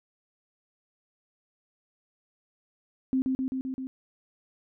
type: tone with echo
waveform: sine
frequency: 261.6 Hz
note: C4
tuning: in tune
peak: -22 dBFS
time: 3.13-3.22 s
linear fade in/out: 0 ms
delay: 130 ms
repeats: 5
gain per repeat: -2 dB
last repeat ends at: 3.87 s
effects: none